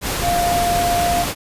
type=tone in noise; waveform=sine; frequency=698.5 Hz; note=F5; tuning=in tune; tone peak=-16 dBFS; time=0.21-1.26 s; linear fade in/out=50 ms; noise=pink; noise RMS=-22 dBFS; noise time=0.01-1.35 s; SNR=+3 dB; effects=resampled to 32000 Hz